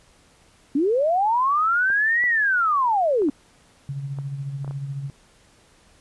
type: linear two-way sweep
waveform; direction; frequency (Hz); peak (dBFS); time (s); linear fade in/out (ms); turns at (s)
sine; up then down; 261.6 to 1975.5 to 261.6; -17; 0.75-3.3; 5; 2.25
type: clicks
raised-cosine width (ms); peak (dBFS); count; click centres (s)
1; -26; 8; 1.902 / 2.239 / 3.22 / 3.287 / 4.187 / 4.646 / 4.678 / 4.71
type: tone with tremolo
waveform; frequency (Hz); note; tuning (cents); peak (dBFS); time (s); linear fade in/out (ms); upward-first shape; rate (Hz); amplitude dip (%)
sine; 138.9; C#3; +4; -25; 3.89-5.1; 0; sine; 14; 50
effects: pink hiss -56 dBFS RMS until 6 s + resampled to 24000 Hz